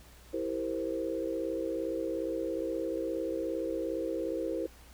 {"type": "chord", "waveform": "sine", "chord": "C dominant seventh", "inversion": "first", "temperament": "equal", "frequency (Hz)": [329.6, 392, 466.2, 523.3], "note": ["E4", "G4", "Bb4", "C5"], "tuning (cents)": [0, 0, 0, 0], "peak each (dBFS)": [-35, -39, -37, -36], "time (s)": [0.33, 4.67], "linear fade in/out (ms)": 10, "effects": ["added 60 Hz sine -54 dBFS peak until 4.93 s", "pink hiss -57 dBFS RMS until 4.93 s"]}